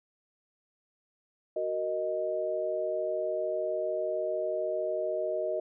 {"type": "chord", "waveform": "sine", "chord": "D# minor", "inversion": "first", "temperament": "just", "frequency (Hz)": [373.4, 466.7, 622.3], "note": ["F#4", "A#4", "D#5"], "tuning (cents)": [16, 2, 0], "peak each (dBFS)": [-35, -36, -30], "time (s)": [1.56, 5.6], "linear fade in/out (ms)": 5, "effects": []}